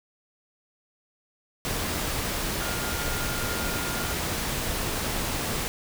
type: tone in noise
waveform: sine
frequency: 1411 Hz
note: F6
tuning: 17 cents sharp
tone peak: -36 dBFS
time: 2.61-4.13 s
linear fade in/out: 0 ms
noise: pink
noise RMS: -29 dBFS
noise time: 1.65-5.68 s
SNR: -10 dB
effects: none